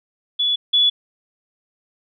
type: tone pair in turn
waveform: sine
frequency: 3421 / 3421 Hz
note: A7 / A7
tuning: -49 / -49 cents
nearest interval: unison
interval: 0 cents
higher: neither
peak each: -16 / -12 dBFS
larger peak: second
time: 0.39-0.56 / 0.73-0.9 s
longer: neither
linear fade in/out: 10 ms
effects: none